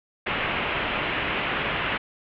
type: low-pass noise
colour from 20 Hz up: white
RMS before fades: -27 dBFS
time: 0.26-1.98 s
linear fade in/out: 10 ms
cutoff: 3000 Hz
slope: 48 dB/octave
effects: none